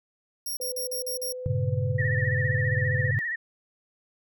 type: tone bursts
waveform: 5% pulse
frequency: 5588 Hz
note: F8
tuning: in tune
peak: -24 dBFS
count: 6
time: 0.46-1.325 s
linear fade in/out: 5 ms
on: 110 ms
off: 41 ms
type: tone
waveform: sine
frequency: 505 Hz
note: B4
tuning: 39 cents sharp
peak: -33 dBFS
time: 0.6-3.11 s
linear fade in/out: 2 ms
type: chord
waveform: sine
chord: G diminished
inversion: none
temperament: equal with one note detuned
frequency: 98.34 / 116.54 / 138.59 Hz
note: G2 / Bb2 / Db3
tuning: +6 / 0 / 0 cents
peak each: -28 dBFS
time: 1.46-3.19 s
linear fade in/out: 0 ms
type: tone with vibrato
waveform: sine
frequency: 1842 Hz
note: A#6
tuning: 21 cents flat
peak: -27 dBFS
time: 1.98-3.36 s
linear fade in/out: 10 ms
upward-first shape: sine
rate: 15 Hz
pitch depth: 84 cents each way
effects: none